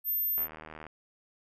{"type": "tone", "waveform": "sine", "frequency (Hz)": 13340, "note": "G#9", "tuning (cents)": 7, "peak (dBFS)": -27, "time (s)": [0.04, 0.48], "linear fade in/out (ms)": 50}
{"type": "click train", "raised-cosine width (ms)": 0.5, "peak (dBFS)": -29, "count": 39, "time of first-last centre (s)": [0.38, 0.867], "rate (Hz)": 78.1}
{"effects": []}